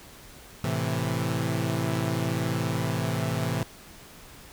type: chord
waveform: sawtooth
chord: A minor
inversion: none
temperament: equal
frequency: 110 / 130.81 / 164.81 Hz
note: A2 / C3 / E3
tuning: 0 / 0 / 0 cents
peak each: -26 dBFS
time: 0.64-3.63 s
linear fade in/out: 0 ms
effects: pink hiss -48 dBFS RMS until 4.52 s